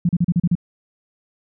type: tone bursts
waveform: sine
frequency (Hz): 173.5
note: F3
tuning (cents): -11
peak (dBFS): -13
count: 7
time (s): 0.05-0.553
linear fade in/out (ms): 5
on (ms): 41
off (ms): 36
effects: none